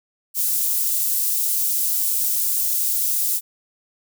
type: high-pass noise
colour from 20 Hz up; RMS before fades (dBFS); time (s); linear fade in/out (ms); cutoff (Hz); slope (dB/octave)
white; -21; 0.34-3.41; 50; 8600; 12
effects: none